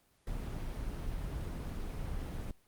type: noise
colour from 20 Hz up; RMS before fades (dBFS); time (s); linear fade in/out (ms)
brown; -38; 0.27-2.51; 2
effects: pink hiss -70 dBFS RMS until 2.67 s + Opus 24 kbps